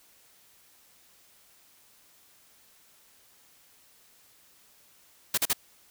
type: noise bursts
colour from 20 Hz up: white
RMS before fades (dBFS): -25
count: 3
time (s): 5.34-5.532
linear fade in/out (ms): 5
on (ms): 36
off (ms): 42
effects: white hiss -60 dBFS RMS until 5.9 s